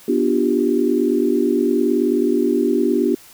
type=chord; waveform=sine; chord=G dominant seventh; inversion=first; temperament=just; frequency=245 / 294 / 352.8 / 392 Hz; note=B3 / D4 / F4 / G4; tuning=-14 / +2 / +18 / 0 cents; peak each=-20 dBFS; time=0.08-3.15 s; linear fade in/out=5 ms; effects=white hiss -45 dBFS RMS until 3.33 s